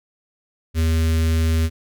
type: tone with notch filter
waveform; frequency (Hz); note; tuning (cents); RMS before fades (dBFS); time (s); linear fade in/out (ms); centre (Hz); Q
square; 80.8; E2; -34; -18; 0.74-1.7; 50; 810; 0.67
effects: none